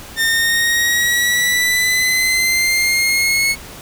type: linear sweep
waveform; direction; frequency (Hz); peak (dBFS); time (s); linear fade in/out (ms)
sawtooth; up; 1809 to 2195; -10; 0.16-3.56; 50
effects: pink hiss -35 dBFS RMS until 3.81 s